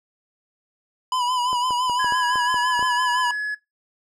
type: tone with vibrato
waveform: square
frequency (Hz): 993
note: B5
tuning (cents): +9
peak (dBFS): -21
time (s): 1.12-3.31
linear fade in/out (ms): 2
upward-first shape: sine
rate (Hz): 5.9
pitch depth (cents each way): 53
type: clicks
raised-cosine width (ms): 1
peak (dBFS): -19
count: 9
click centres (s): 1.53 / 1.707 / 1.897 / 2.045 / 2.123 / 2.357 / 2.543 / 2.793 / 2.827
type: tone with pitch glide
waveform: triangle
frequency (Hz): 1662 to 1695.9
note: G#6 to G#6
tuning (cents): +1 to +36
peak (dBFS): -22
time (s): 1.99-3.55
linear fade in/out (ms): 10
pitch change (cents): +35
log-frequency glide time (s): 2.38-2.66
effects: noise-tail reverb RT60 0.2 s tail -21 dB re dry + low-pass 8000 Hz 12 dB/octave